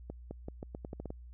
accelerating click train, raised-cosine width 2 ms, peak -27 dBFS, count 10, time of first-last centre 0.1-1.104 s, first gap 210 ms, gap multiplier 0.83, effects added 60 Hz sine -47 dBFS peak until 1.33 s

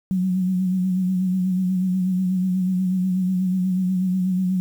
sine tone with vibrato, 185 Hz, F#3, in tune, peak -18 dBFS, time 0.11-4.6 s, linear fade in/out 0 ms, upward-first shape sine, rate 8.2 Hz, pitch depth 42 cents each way, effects 8-bit

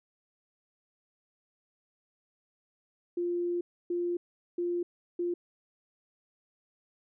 sine tone bursts at uneven times, 349.2 Hz, F4, in tune, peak -28 dBFS, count 4, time 3.17-3.61 / 3.9-4.17 / 4.58-4.83 / 5.19-5.34 s, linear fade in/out 5 ms, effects none

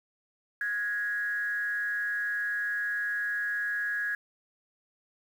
sine tone with frequency modulation, 1661.2 Hz, G#6, in tune, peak -28 dBFS, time 0.61-4.15 s, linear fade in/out 2 ms, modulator 218 Hz, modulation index 0.48, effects 9-bit

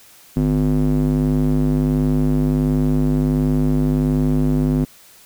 square tone with band-pass filter, 50.7 Hz, G#1, 41 cents flat, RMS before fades -17 dBFS, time 0.36-4.85 s, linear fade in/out 10 ms, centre 220 Hz, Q 2.6, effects white hiss -47 dBFS RMS until 5.25 s

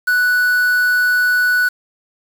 triangle tone with quantisation, 1480 Hz, F#6, in tune, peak -10 dBFS, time 0.07-1.69 s, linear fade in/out 10 ms, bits 5, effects none

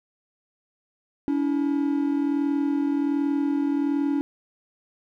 triangle tone pair together, 283.6 / 324.9 Hz, C#4 / E4, +40 / -25 cents, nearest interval major second, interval 235 cents, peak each -20 / -26 dBFS, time 1.28-4.21 s, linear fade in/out 0 ms, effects none

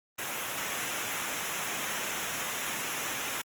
pink noise with comb filter, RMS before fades -34 dBFS, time 0.18-3.42 s, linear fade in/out 10 ms, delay 0.22 ms, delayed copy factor -0.65, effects high-pass 150 Hz 12 dB/octave + Opus 24 kbps

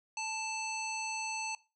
harmonic tone, 880 Hz, A5, in tune, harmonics 1 / 3 / 5 / 7 / 9, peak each -39 / -39 / -45 / -42 / -48 dBFS, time 0.17-1.55 s, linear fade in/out 2 ms, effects noise-tail reverb RT60 0.3 s tail -20 dB re dry

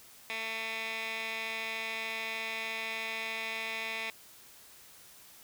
15% pulse tone with band-pass filter, 223.3 Hz, A3, 26 cents sharp, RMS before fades -37 dBFS, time 0.3-4.1 s, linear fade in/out 0 ms, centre 2600 Hz, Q 2.4, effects white hiss -55 dBFS RMS until 5.43 s

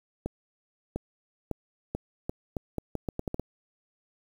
accelerating click train, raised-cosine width 2 ms, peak -17 dBFS, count 13, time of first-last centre 0.26-3.396 s, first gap 700 ms, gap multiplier 0.79, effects 8-bit

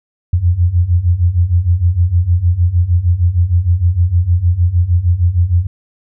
sine beating tone pair, 84 / 90.5 Hz, E2 / F#2, +33 / -38 cents, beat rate 6.5 Hz, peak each -14 / -11 dBFS, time 0.33-5.67 s, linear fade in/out 5 ms, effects none

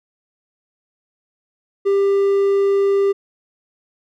triangle tone, 396.5 Hz, G4, 20 cents sharp, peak -11 dBFS, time 1.85-3.13 s, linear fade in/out 20 ms, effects none

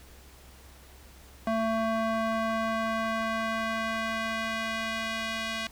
square tone with band-pass filter sweep, 223.6 Hz, A3, 28 cents sharp, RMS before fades -30 dBFS, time 1.47-5.67 s, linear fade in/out 2 ms, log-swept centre 750 to 2800 Hz, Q 1, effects added 66 Hz sine -52 dBFS peak until 5.71 s + pink hiss -54 dBFS RMS until 5.71 s

